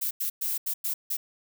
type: noise bursts at uneven times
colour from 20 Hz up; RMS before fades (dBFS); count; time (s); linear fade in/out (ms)
violet; -29; 6; 0.01-0.11 / 0.2-0.3 / 0.41-0.58 / 0.66-0.74 / 0.84-0.94 / 1.1-1.17; 10
effects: none